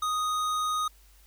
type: tone with tanh clipping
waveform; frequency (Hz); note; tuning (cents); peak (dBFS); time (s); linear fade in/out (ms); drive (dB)
sine; 1244.5; D#6; 0; -28; 0.02-0.88; 5; 18
effects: added 50 Hz sine -55 dBFS peak until 1.26 s + white hiss -61 dBFS RMS until 1.26 s